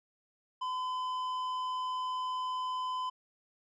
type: tone with tanh clipping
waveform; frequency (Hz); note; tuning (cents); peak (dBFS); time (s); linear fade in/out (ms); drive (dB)
sine; 1015; B5; +47; -34; 0.61-3.1; 10; 9
effects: none